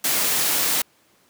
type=noise; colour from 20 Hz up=white; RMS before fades=-21 dBFS; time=0.04-0.82 s; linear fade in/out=5 ms; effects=pink hiss -59 dBFS RMS until 1.29 s + high-pass 150 Hz 12 dB/octave